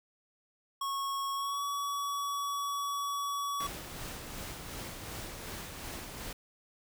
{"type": "tone with pitch glide", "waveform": "square", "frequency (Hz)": [1100, 1132.9], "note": ["C#6", "C#6"], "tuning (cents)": [-14, 37], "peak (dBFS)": -33, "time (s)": [0.81, 3.67], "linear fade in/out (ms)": 5, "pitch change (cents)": 51, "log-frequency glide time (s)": [1.34, 1.63]}
{"type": "noise with tremolo", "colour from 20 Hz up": "pink", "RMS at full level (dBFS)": -41, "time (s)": [3.6, 6.33], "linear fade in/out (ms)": 5, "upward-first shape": "sine", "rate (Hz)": 2.7, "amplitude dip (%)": 35}
{"effects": []}